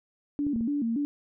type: tone with vibrato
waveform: sine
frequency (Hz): 257.5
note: C4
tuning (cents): -28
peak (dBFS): -25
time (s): 0.39-1.05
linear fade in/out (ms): 0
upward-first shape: square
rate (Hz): 3.5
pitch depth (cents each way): 200
type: clicks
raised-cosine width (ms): 3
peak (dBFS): -26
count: 3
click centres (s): 0.467 / 0.561 / 0.609
effects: none